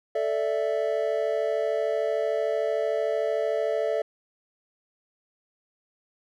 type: chord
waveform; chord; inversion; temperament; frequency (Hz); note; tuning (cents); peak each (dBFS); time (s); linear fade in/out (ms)
triangle; A suspended fourth; none; just; 440 / 586.7 / 660; A4 / D5 / E5; 0 / -2 / +2; -26; 0.15-4.02; 5
effects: none